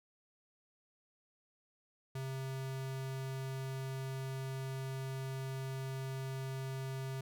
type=tone; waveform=square; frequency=133.1 Hz; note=C3; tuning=30 cents sharp; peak=-39 dBFS; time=2.15-7.21 s; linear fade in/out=5 ms; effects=none